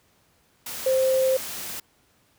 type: tone in noise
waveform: sine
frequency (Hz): 524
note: C5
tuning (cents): +2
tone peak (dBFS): -18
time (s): 0.86-1.37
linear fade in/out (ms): 5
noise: white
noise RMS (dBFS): -34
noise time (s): 0.66-1.8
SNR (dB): +13
effects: pink hiss -63 dBFS RMS until 2.38 s + high-pass 60 Hz 12 dB/octave